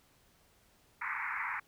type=band-pass noise; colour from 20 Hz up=white; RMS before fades=-37 dBFS; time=1.01-1.6 s; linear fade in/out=10 ms; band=860 to 2300 Hz; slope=96 dB/octave; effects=pink hiss -67 dBFS RMS until 1.67 s